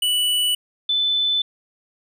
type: tone pair in turn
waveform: square / sine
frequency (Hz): 2960 / 3512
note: F#7 / A7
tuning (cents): 0 / -4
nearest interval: minor third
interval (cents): 296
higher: second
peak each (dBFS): -18 / -17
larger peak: second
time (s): 0.02-0.55 / 0.89-1.42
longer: neither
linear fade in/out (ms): 5
effects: none